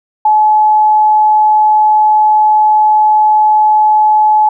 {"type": "tone", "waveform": "sine", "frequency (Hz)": 855, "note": "A5", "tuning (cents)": -50, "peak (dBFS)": -5, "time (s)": [0.25, 4.49], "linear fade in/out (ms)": 5, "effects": []}